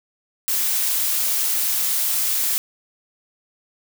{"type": "noise", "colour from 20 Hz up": "blue", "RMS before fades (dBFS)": -21, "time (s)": [0.48, 2.58], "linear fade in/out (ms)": 0, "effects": []}